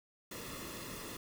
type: noise with comb filter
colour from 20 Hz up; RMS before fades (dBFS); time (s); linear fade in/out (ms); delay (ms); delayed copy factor
pink; -45; 0.31-1.17; 5; 1.3; -0.65
effects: none